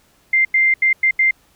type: tone bursts at uneven times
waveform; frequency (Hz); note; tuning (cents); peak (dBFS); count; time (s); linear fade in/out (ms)
sine; 2093; C7; 0; -11; 5; 0.33-0.45 / 0.54-0.74 / 0.82-0.93 / 1.03-1.11 / 1.19-1.31; 5
effects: pink hiss -56 dBFS RMS until 1.55 s